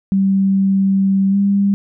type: tone with pitch glide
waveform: sine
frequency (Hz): 194.1 to 199.33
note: G3 to G3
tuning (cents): -17 to +29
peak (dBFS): -11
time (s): 0.12-1.74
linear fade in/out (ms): 0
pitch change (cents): +46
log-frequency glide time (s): 1.3-1.36
effects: none